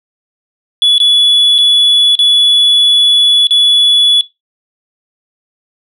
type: tone with dropouts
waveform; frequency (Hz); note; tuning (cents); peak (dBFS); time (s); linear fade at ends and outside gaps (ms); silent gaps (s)
sine; 3415; G#7; +48; -3; 0.82-4.21; 1; 0.981-1.001 / 1.582-1.586 / 2.153-2.19 / 3.47-3.508
effects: noise-tail reverb RT60 0.2 s tail -20 dB re dry + tanh soft clip ceiling -4 dBFS